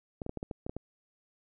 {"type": "clicks", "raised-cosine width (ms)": 2, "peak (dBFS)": -23, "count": 9, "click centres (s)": [0.218, 0.264, 0.294, 0.373, 0.429, 0.512, 0.665, 0.695, 0.766], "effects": []}